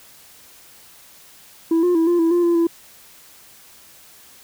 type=tone with pitch steps; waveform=sine; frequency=329.1 / 355.1 / 327.4 / 347.5 / 329.6 / 349 / 342.2 / 335.4 Hz; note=E4 / F4 / E4 / F4 / E4 / F4 / F4 / E4; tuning=-3 / +29 / -12 / -9 / 0 / -1 / -35 / +30 cents; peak=-11 dBFS; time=1.71-2.67 s; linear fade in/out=5 ms; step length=120 ms; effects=tanh soft clip ceiling -13 dBFS + white hiss -47 dBFS RMS until 4.43 s